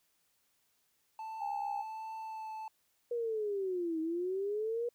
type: tone with vibrato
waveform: triangle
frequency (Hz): 880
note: A5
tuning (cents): 0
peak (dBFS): -38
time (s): 1.19-2.68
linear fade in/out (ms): 2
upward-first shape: triangle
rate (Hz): 1.3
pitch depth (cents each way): 12
type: tone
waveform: sine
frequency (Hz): 812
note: G#5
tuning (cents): -39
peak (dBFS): -35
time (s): 1.4-1.83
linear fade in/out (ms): 20
type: linear two-way sweep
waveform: sine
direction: down then up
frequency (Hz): 483.2 to 315 to 483.2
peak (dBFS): -32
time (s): 3.11-4.89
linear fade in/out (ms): 5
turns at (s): 4
effects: white hiss -75 dBFS RMS until 4.94 s